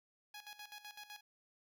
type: tone with tremolo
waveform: 10% pulse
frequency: 833 Hz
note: G#5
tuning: 5 cents sharp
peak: -40 dBFS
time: 0.34-1.21 s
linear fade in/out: 5 ms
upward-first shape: square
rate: 7.9 Hz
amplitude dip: 75%
effects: none